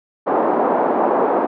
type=band-pass noise; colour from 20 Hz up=white; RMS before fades=-17 dBFS; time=0.26-1.47 s; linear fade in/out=20 ms; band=260 to 910 Hz; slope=24 dB/octave; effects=none